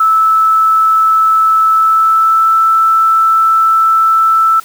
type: tone with pitch glide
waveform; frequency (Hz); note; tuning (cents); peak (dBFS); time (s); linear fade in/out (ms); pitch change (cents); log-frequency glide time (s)
sine; 1310 to 1322.9; E6 to E6; -11 to +6; -6; 0-4.6; 5; +17; 1.7-2.54
effects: white hiss -37 dBFS RMS until 4.64 s